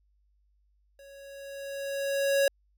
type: tone with level ramp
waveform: square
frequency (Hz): 554.4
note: C#5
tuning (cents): 0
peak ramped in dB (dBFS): -50 to -21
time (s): 0.99-2.48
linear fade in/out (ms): 2
effects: added 50 Hz sine -65 dBFS peak until 2.77 s